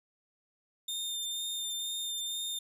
sawtooth tone with vibrato, 3622 Hz, A7, 49 cents sharp, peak -31 dBFS, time 0.88-2.59 s, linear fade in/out 5 ms, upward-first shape sine, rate 2.1 Hz, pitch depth 13 cents each way, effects none

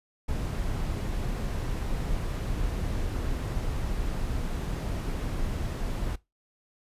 brown noise, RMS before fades -30 dBFS, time 0.28-6.16 s, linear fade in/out 10 ms, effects noise-tail reverb RT60 0.2 s tail -20 dB re dry + resampled to 32000 Hz

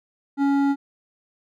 sine tone with hard clipping, 279.4 Hz, C#4, 14 cents sharp, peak -19 dBFS, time 0.37-0.76 s, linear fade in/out 50 ms, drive 10 dB, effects none

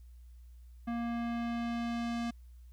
square tone with low-pass filter sweep, 234.7 Hz, A#3, 12 cents sharp, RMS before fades -35 dBFS, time 0.87-2.31 s, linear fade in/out 10 ms, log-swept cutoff 1800 to 5900 Hz, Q 0.78, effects added 60 Hz sine -50 dBFS peak until 2.72 s + white hiss -75 dBFS RMS until 2.72 s

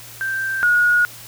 sine tone pair in turn, 1568 / 1446.9 Hz, G6 / F#6, 0 / -39 cents, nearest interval minor second, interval 139 cents, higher first, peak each -20 / -12 dBFS, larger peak second, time 0.21-0.63 / 0.63-1.05 s, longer neither, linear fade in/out 0 ms, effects added 115 Hz sine -46 dBFS peak until 1.27 s + white hiss -39 dBFS RMS until 1.27 s

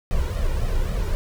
brown noise with flanger, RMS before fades -22 dBFS, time 0.11-1.15 s, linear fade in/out 0 ms, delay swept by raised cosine 1.6 to 2.14 ms, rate 3.7 Hz, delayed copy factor +0.75, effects none

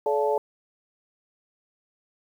sine tone cluster, 429.7 / 576 / 688 / 873 Hz, A4 / D5 / F5 / A5, -41 / -34 / -26 / -14 cents, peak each -24 / -26 / -33 / -27 dBFS, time 0.06-0.38 s, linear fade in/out 2 ms, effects 9-bit

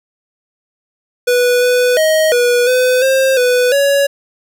square tone with pitch steps, 491.4 / 495.4 / 629 / 486 / 505 / 531 / 495.8 / 561 Hz, B4 / B4 / D#5 / B4 / B4 / C5 / B4 / C#5, -9 / +5 / +19 / -28 / +39 / +25 / +7 / +21 cents, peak -10 dBFS, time 1.27-4.07 s, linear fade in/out 10 ms, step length 350 ms, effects none

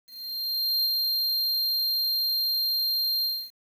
square tone with ADSR envelope, 4188 Hz, C8, 1 cent sharp, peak -22 dBFS, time 0.06-3.51 s, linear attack 790 ms, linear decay 22 ms, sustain -2 dB, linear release 270 ms, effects 9-bit

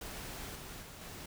pink noise with level steps, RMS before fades -44 / -47 / -50 / -47 dBFS, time 0.01-1.26 s, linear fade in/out 5 ms, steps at 0.55 / 0.82 / 1.01 s, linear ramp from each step 5 ms, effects none

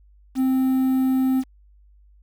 triangle tone with quantisation, 261.6 Hz, C4, in tune, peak -15 dBFS, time 0.35-1.44 s, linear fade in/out 50 ms, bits 7, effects added 50 Hz sine -50 dBFS peak until 2.22 s

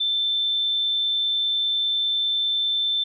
sine tone, 3545 Hz, A7, 12 cents sharp, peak -20 dBFS, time 0-3.04 s, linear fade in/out 10 ms, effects none

